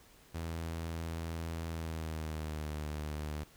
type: tone with pitch glide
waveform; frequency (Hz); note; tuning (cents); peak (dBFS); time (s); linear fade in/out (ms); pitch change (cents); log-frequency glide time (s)
sawtooth; 82.41 to 75.57; E2 to D#2; 0 to -50; -33; 0.34-3.44; 10; -150; 1.68-2.76
effects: pink hiss -61 dBFS RMS until 3.56 s